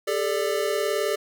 square chord, G suspended second, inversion none, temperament equal with one note detuned, 400.9 / 440 / 587.3 Hz, G4 / A4 / D5, +39 / 0 / 0 cents, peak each -28 dBFS, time 0.07-1.16 s, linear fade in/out 10 ms, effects none

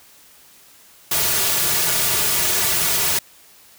white noise with comb filter, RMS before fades -19 dBFS, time 1.11-3.19 s, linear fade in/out 5 ms, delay 3.8 ms, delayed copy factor -0.8, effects white hiss -49 dBFS RMS until 3.78 s

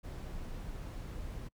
brown noise, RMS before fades -42 dBFS, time 0.03-1.49 s, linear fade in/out 20 ms, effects noise-tail reverb RT60 0.1 s tail -26 dB re dry

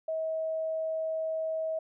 sine tone, 640 Hz, D#5, 49 cents sharp, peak -29 dBFS, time 0.08-1.79 s, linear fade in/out 5 ms, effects none

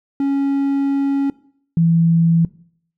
triangle / sine tone pair in turn, 277.2 / 166.35 Hz, C#4 / E3, 0 / +16 cents, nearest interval major sixth, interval 884 cents, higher first, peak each -13 / -11 dBFS, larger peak second, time 0.2-1.3 / 1.77-2.45 s, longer first, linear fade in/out 2 ms, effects noise-tail reverb RT60 0.6 s tail -20 dB re dry

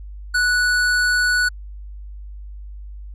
square tone, 1476 Hz, F#6, 5 cents flat, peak -16 dBFS, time 0.34-1.49 s, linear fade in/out 10 ms, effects added 50 Hz sine -32 dBFS peak until 3.14 s + low-pass 9000 Hz 12 dB/octave

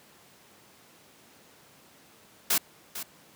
white noise with echo, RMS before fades -24 dBFS, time 2.5-2.58 s, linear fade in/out 5 ms, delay 450 ms, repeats 1, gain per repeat -12 dB, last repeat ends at 3.03 s, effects pink hiss -56 dBFS RMS until 3.35 s + high-pass 150 Hz 12 dB/octave

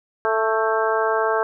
harmonic tone with a mistuned harmonic, 220.7 Hz, A3, 5 cents sharp, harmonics 2 / 3 / 4 / 5 / 6 / 7, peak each -22 / -24 / -25 / -26 / -27 / -27 dBFS, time 0.25-1.43 s, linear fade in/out 0 ms, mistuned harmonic 7, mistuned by +35 cents, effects none

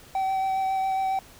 triangle tone with vibrato, 767 Hz, G5, 38 cents flat, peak -21 dBFS, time 0.15-1.19 s, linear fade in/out 2 ms, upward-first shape sine, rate 7.3 Hz, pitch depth 13 cents each way, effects pink hiss -50 dBFS RMS until 1.39 s

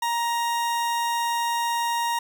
40% pulse tone, 938 Hz, A#5, 11 cents sharp, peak -22 dBFS, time 0.02-2.19 s, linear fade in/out 5 ms, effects none

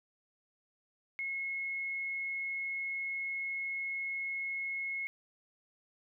sine tone, 2173 Hz, C#7, 35 cents flat, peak -34 dBFS, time 1.19-5.07 s, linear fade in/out 0 ms, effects none

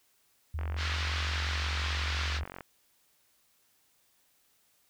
sine tone with pitch glide, 77.78 to 74.48 Hz, D#2 to D2, 0 to +25 cents, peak -31 dBFS, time 0.54-2.44 s, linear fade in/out 5 ms, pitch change -75 cents, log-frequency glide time 0.94-1.77 s
click train, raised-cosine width 0.5 ms, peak -26 dBFS, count 93, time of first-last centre 0.59-2.608 s, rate 45.6 Hz
pink band-pass noise, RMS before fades -36 dBFS, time 0.76-2.41 s, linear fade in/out 50 ms, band 1200 to 4800 Hz, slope 24 dB/octave
effects white hiss -69 dBFS RMS until 4.89 s

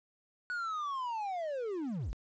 triangle linear sweep, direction down, 1480 to 30.71 Hz, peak -32 dBFS, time 0.5-2.13 s, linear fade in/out 0 ms, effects resampled to 16000 Hz + 11-bit

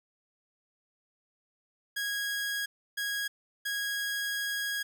sawtooth tone bursts at uneven times, 1648 Hz, G#6, 14 cents flat, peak -27 dBFS, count 3, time 1.96-2.66 / 2.97-3.28 / 3.65-4.83 s, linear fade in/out 10 ms, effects none

